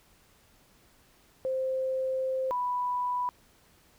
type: tone pair in turn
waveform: sine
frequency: 523.3 / 987.9 Hz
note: C5 / B5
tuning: 0 / 0 cents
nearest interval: major seventh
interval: 1100 cents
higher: second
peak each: -27 dBFS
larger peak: neither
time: 1.45-2.51 / 2.51-3.29 s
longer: first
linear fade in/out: 0 ms
effects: pink hiss -62 dBFS RMS until 3.98 s